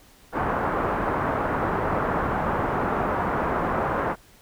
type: low-pass noise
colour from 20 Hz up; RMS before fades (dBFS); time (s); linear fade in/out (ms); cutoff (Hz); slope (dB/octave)
white; -25; 0.32-4.16; 50; 1300; 24
effects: pink hiss -54 dBFS RMS until 4.41 s